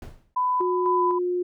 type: noise with exponential decay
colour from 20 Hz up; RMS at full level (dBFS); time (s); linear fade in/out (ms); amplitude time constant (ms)
brown; -33; 0.02-0.35; 2; 71
type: tone with tremolo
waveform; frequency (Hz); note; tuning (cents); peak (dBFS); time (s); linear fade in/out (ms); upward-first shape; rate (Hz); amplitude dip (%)
sine; 1000; B5; +21; -20; 0.36-1.19; 10; square; 2; 45
type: tone with pitch glide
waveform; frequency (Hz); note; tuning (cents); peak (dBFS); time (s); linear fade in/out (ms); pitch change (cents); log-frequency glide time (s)
sine; 362.7 to 357.5; F#4 to F4; -34 to +41; -22; 0.6-1.43; 10; -25; 0.96-1.02
effects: none